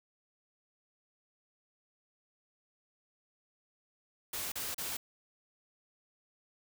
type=noise bursts; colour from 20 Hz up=white; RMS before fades=-38 dBFS; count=3; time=4.33-4.97 s; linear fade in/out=5 ms; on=190 ms; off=35 ms; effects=none